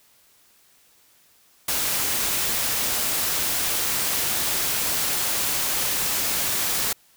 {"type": "noise", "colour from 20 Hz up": "white", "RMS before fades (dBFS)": -24, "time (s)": [1.68, 6.93], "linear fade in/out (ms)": 5, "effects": ["white hiss -58 dBFS RMS until 7.16 s"]}